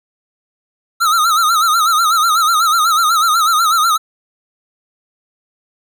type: tone with vibrato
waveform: square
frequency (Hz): 1300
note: E6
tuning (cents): -24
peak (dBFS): -11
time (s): 1-3.98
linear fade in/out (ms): 20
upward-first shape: sine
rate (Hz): 8.1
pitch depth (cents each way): 110
effects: none